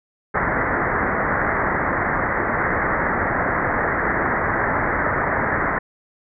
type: low-pass noise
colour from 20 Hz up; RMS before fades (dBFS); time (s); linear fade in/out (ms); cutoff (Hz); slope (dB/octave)
white; -21; 0.34-5.79; 10; 2000; 96
effects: none